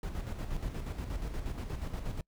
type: noise with tremolo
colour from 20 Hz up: brown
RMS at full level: -35 dBFS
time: 0.03-2.21 s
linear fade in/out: 2 ms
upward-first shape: square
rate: 8.4 Hz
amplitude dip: 50%
effects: noise-tail reverb RT60 0.1 s tail -25 dB re dry